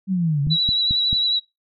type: linear two-way sweep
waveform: sine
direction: down then up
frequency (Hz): 196 to 138.59 to 171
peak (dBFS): -17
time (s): 0.07-0.57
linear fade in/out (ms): 50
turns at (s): 0.42
type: click train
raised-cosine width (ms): 5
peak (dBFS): -14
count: 4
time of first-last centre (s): 0.47-1.129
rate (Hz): 4.55
type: tone with vibrato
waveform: sine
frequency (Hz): 3913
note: B7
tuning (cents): -17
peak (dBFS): -17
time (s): 0.5-1.4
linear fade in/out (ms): 20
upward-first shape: triangle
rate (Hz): 11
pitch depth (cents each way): 33
effects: noise-tail reverb RT60 0.2 s tail -21 dB re dry